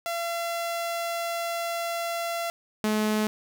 sawtooth tone pair in turn, 680 / 214.2 Hz, F5 / A3, -46 / -46 cents, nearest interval octave + minor sixth, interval 2000 cents, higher first, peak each -24 / -19 dBFS, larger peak second, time 0.06-2.5 / 2.84-3.27 s, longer first, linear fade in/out 0 ms, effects none

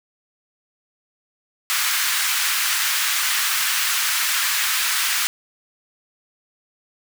pink high-pass noise, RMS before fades -21 dBFS, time 1.7-5.27 s, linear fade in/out 0 ms, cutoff 1300 Hz, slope 24 dB/octave, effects none

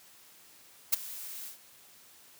blue noise with ADSR envelope, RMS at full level -22 dBFS, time 0.92-1.58 s, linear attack 15 ms, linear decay 14 ms, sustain -20 dB, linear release 120 ms, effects white hiss -57 dBFS RMS until 2.39 s + high-pass 80 Hz 12 dB/octave

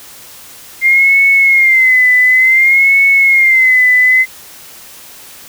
sine tone with vibrato, 2100 Hz, C7, 6 cents sharp, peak -5 dBFS, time 0.81-4.26 s, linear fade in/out 50 ms, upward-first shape sine, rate 0.56 Hz, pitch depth 85 cents each way, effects white hiss -35 dBFS RMS until 5.48 s

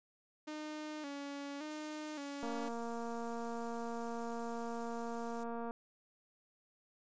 sawtooth tone with vibrato, 293.7 Hz, D4, in tune, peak -38 dBFS, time 0.47-2.69 s, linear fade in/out 10 ms, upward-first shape square, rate 0.88 Hz, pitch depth 67 cents each way
violet noise, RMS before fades -49 dBFS, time 1.7-5.44 s, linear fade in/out 10 ms
click train, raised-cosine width 1 ms, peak -30 dBFS, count 765, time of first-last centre 2.43-5.709 s, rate 233 Hz
effects resampled to 16000 Hz

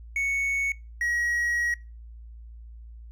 triangle tone pair in turn, 2217 / 1904.1 Hz, C#7 / A#6, 0 / +36 cents, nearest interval minor third, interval 264 cents, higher first, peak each -22 dBFS, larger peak neither, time 0.16-0.72 / 1.01-1.74 s, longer second, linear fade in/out 2 ms, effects noise-tail reverb RT60 0.3 s tail -24 dB re dry + added 57 Hz sine -41 dBFS peak until 3.11 s

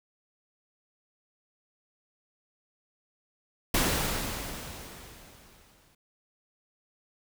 pink noise with exponential decay, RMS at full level -24 dBFS, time 3.74-5.95 s, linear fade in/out 5 ms, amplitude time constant 480 ms, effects none

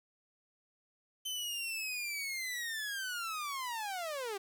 sawtooth linear sweep, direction down, 3077 to 377.9 Hz, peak -33 dBFS, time 1.25-4.38 s, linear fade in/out 10 ms, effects 10-bit

